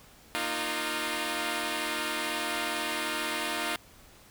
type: chord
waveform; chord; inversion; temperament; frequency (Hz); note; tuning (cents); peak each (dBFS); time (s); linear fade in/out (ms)
5% pulse; Bb suspended fourth; none; equal with one note detuned; 233.1 / 307 / 349.2; Bb3 / Eb4 / F4; 0 / -23 / 0; -26 / -21 / -23; 0.35-3.76; 0
effects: pink hiss -55 dBFS RMS until 4.3 s